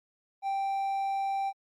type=tone; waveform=triangle; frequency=784 Hz; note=G5; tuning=in tune; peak=-26 dBFS; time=0.42-1.53 s; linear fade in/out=50 ms; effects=Opus 48 kbps